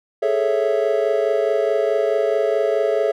triangle chord, A major seventh, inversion third, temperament equal, 415.3 / 440 / 554.4 / 659.3 Hz, G#4 / A4 / C#5 / E5, 0 / 0 / 0 / 0 cents, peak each -20 dBFS, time 0.22-3.12 s, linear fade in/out 10 ms, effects none

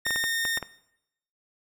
sawtooth tone, 1833 Hz, A#6, 30 cents flat, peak -22 dBFS, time 0.05-0.59 s, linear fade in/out 10 ms
clicks, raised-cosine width 0.5 ms, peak -18 dBFS, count 7, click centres 0.066 / 0.107 / 0.16 / 0.24 / 0.452 / 0.574 / 0.627 s
effects noise-tail reverb RT60 0.8 s tail -19 dB re dry

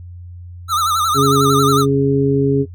square tone with vibrato, 1272 Hz, D#6, 38 cents sharp, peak -15 dBFS, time 0.68-1.86 s, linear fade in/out 50 ms, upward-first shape sine, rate 11 Hz, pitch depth 110 cents each way
harmonic tone, 138.1 Hz, C#3, 6 cents flat, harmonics 1 / 2 / 3, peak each -16 / -16 / -16 dBFS, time 1.14-2.66 s, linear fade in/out 50 ms
effects noise-tail reverb RT60 0.1 s tail -17 dB re dry + added 88 Hz sine -31 dBFS peak until 2.74 s

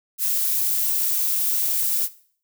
violet noise, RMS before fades -22 dBFS, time 0.18-2.09 s, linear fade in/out 50 ms, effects noise-tail reverb RT60 0.5 s tail -17 dB re dry

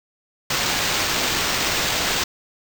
white noise with sample-and-hold, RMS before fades -22 dBFS, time 0.5-2.24 s, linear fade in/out 5 ms, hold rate 11025 Hz, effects none

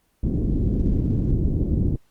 pink low-pass noise, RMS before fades -21 dBFS, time 0.23-1.96 s, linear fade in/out 5 ms, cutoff 320 Hz, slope 24 dB/octave, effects pink hiss -66 dBFS RMS until 2.1 s + Opus 24 kbps

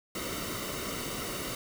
pink noise with comb filter, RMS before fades -36 dBFS, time 0.15-1.55 s, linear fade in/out 2 ms, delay 1.2 ms, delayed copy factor -0.65, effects none

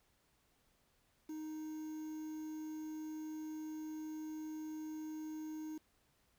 triangle tone with quantisation, 311.1 Hz, D#4, in tune, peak -40 dBFS, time 1.29-5.78 s, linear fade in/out 5 ms, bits 10, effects pink hiss -75 dBFS RMS until 6.38 s

